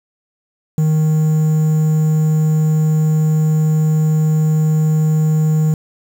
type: tone with quantisation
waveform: triangle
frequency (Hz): 155.56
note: D#3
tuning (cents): 0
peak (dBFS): -9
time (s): 0.78-5.74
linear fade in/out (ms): 2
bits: 6
effects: none